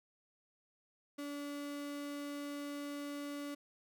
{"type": "tone", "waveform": "35% pulse", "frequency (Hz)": 287.5, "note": "D4", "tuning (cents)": -37, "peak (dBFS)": -39, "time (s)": [1.18, 3.55], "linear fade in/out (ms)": 10, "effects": []}